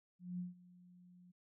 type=tone with ADSR envelope; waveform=sine; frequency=178.8 Hz; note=F3; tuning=41 cents sharp; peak=-38 dBFS; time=0.19-1.32 s; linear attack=200 ms; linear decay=150 ms; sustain=-21 dB; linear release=15 ms; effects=none